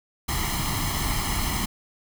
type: noise with comb filter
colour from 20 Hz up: pink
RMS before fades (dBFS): -26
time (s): 0.28-1.66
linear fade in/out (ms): 10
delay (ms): 0.97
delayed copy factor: +0.8
effects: none